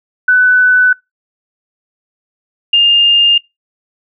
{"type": "tone pair in turn", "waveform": "sine", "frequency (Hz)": [1498, 2814], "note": ["F#6", "F7"], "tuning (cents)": [21, 12], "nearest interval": "major seventh", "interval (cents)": 1091, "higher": "second", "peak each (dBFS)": -5, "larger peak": "neither", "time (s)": [[0.28, 0.93], [2.73, 3.38]], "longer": "neither", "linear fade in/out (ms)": 5, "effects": ["noise-tail reverb RT60 0.2 s tail -25 dB re dry"]}